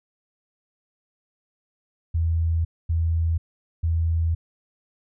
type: tone bursts at uneven times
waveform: sine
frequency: 82.41 Hz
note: E2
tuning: in tune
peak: -19 dBFS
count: 3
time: 2.14-2.65 / 2.89-3.38 / 3.83-4.35 s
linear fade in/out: 10 ms
effects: none